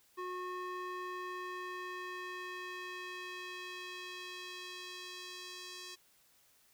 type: tone with band-pass filter sweep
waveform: square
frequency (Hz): 363.6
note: F#4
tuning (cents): -30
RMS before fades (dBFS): -44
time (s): 0.17-5.96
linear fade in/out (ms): 20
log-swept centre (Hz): 1000 to 5000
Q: 1.2
effects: white hiss -68 dBFS RMS until 6.73 s